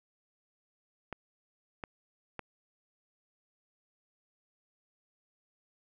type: clicks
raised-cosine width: 0.5 ms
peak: -23 dBFS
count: 3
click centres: 1.127 / 1.838 / 2.393 s
effects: none